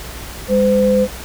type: tone pair together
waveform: sine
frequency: 202.4 / 510.8 Hz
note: G#3 / C5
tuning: -44 / -42 cents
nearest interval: octave + major third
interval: 1602 cents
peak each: -15 / -12 dBFS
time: 0.48-1.08 s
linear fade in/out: 50 ms
effects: added 60 Hz sine -33 dBFS peak until 1.24 s + pink hiss -32 dBFS RMS until 1.24 s